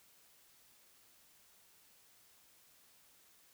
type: silence
effects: white hiss -66 dBFS RMS until 3.53 s